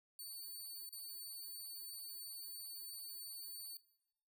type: tone with dropouts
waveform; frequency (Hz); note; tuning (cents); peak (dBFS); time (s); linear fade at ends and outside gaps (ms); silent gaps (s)
5% pulse; 4497; C#8; +24; -40; 0.19-3.77; 2; 0.892-0.926
effects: noise-tail reverb RT60 0.8 s tail -18 dB re dry